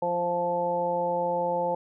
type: harmonic tone with a mistuned harmonic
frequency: 174.61 Hz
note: F3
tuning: in tune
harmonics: 1 / 2 / 3 / 4 / 5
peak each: -37 / -38 / -27 / -35 / -28 dBFS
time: 0.02-1.75 s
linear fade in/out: 5 ms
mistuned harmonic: 2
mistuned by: -17 cents
effects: none